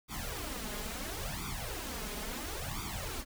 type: noise with flanger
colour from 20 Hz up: pink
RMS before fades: -39 dBFS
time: 0.08-3.25 s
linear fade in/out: 50 ms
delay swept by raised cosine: 0.85 to 4.85 ms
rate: 0.73 Hz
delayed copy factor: +0.9
effects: none